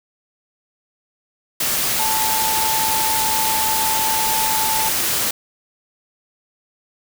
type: tone in noise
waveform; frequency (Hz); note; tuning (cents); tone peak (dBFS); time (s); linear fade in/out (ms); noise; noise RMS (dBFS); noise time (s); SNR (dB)
sine; 880; A5; 0; -21; 1.99-4.89; 5; white; -20; 1.6-5.31; -4
effects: none